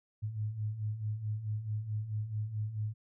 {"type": "beating tone pair", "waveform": "sine", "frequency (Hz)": [103.83, 108.43], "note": ["G#2", "A2"], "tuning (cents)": [0, -25], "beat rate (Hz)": 4.6, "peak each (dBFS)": [-40, -34], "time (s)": [0.22, 2.94], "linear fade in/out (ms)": 20, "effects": []}